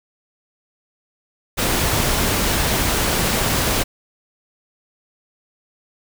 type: noise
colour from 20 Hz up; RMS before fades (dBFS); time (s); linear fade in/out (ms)
pink; -19; 1.57-3.84; 20
effects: none